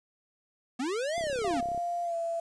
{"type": "linear two-way sweep", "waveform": "square", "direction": "up then down", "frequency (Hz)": [233.1, 702, 233.1], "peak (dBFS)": -30, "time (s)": [0.79, 1.61], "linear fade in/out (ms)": 10, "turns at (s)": 1.18}
{"type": "click train", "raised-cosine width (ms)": 2, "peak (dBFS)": -30, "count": 21, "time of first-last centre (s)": [1.18, 1.777], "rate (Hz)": 33.5}
{"type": "tone with pitch glide", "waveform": "sine", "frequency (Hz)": [695, 671.7], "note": ["F5", "E5"], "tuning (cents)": [-9, 32], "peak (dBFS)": -29, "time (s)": [1.44, 2.4], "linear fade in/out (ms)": 5, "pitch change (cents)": -59, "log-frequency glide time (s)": [2.03, 2.16]}
{"effects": ["resampled to 22050 Hz", "9-bit"]}